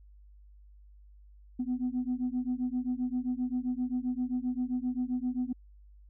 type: beating tone pair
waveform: sine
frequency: 246.9 / 254.5 Hz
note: B3 / C4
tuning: 0 / -48 cents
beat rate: 7.6 Hz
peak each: -31 dBFS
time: 1.59-5.53 s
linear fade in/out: 10 ms
effects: tanh soft clip ceiling -24 dBFS + added 50 Hz sine -52 dBFS peak until 6.09 s